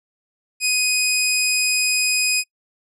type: tone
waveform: 15% pulse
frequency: 2500 Hz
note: D#7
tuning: 8 cents sharp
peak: -10 dBFS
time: 0.6-2.44 s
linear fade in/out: 50 ms
effects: noise-tail reverb RT60 0.1 s tail -24 dB re dry + low-pass 12000 Hz 12 dB/octave